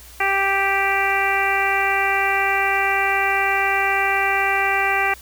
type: harmonic tone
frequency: 392 Hz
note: G4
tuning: in tune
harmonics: 1 / 2 / 3 / 4 / 5 / 6 / 7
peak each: -28 / -22 / -26 / -25 / -23 / -23 / -29 dBFS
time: 0.2-5.14 s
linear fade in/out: 5 ms
effects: added 60 Hz sine -44 dBFS peak until 5.21 s + white hiss -44 dBFS RMS until 5.21 s